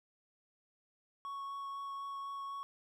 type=tone with vibrato; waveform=triangle; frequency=1108.7 Hz; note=C#6; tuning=in tune; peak=-38 dBFS; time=1.25-2.63 s; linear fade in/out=0 ms; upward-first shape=triangle; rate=4 Hz; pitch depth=9 cents each way; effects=none